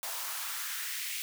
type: noise with high-pass filter sweep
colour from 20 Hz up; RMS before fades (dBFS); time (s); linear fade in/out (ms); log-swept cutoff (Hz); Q
white; -37; 0.03-1.22; 0; 740 to 2500; 2
effects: none